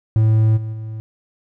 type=tone with level steps; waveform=triangle; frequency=109.9 Hz; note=A2; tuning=2 cents flat; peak=-9 / -21 / -24 dBFS; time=0.16-1 s; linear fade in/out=0 ms; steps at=0.56 / 0.72 s; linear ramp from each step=20 ms; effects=none